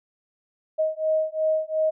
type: beating tone pair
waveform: sine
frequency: 627 / 629.8 Hz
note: D#5 / D#5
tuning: +13 / +21 cents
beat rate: 2.8 Hz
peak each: -24 dBFS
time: 0.78-1.91 s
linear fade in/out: 20 ms
effects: none